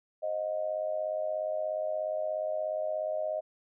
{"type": "tone with amplitude modulation", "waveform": "sine", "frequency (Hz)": 622.3, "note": "D#5", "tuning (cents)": 0, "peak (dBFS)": -26, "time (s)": [0.22, 3.41], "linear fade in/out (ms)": 20, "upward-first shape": "sine", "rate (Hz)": 96.9, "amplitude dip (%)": 75, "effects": []}